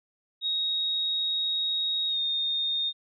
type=tone with pitch glide; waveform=sine; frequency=3768 to 3676 Hz; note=A#7 to A#7; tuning=+18 to -25 cents; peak=-25 dBFS; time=0.41-2.93 s; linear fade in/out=50 ms; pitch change=-43 cents; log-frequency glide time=2.08-2.18 s; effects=none